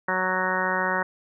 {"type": "harmonic tone", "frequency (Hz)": 185.5, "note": "F#3", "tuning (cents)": 5, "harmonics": [1, 2, 3, 4, 5, 6, 7, 8, 9, 10], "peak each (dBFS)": [-34, -34, -31, -35, -29, -31, -35, -29, -34, -29], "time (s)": [0.08, 1.03], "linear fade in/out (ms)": 5, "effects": []}